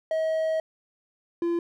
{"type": "tone pair in turn", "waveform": "triangle", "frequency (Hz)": [638, 341.6], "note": ["D#5", "F4"], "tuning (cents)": [43, -38], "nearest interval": "major seventh", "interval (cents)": 1081, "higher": "first", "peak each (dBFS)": -21, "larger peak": "neither", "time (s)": [[0.11, 0.6], [1.42, 1.59]], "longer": "first", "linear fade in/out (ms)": 2, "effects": []}